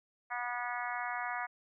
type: harmonic tone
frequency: 243.4 Hz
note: B3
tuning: 25 cents flat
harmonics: 3 / 4 / 5 / 6 / 7 / 8 / 9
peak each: -40 / -41 / -42 / -43 / -43 / -44 / -45 dBFS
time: 0.3-1.47 s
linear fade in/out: 20 ms
effects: none